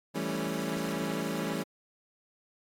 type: chord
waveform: 25% pulse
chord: A dominant seventh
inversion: second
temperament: equal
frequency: 164.81 / 196 / 220 / 277.2 Hz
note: E3 / G3 / A3 / C#4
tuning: 0 / 0 / 0 / 0 cents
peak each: -33 dBFS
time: 0.14-1.64 s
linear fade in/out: 20 ms
effects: AAC 48 kbps